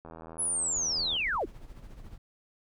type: click train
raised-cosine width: 1 ms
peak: -31 dBFS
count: 92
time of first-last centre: 0.05-1.165 s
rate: 81.6 Hz
type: linear sweep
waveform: sine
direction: down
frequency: 10548 to 210 Hz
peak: -27 dBFS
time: 0.38-1.46 s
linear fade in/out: 20 ms
type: noise with tremolo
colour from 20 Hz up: brown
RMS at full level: -44 dBFS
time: 0.76-2.18 s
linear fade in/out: 5 ms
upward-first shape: sine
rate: 14 Hz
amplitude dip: 55%
effects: none